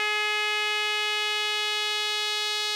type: tone with band-pass filter sweep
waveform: sawtooth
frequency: 421.7 Hz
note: G#4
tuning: 26 cents sharp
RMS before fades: -27 dBFS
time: 0-2.75 s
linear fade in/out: 0 ms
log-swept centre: 2400 to 3900 Hz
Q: 2.1
effects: none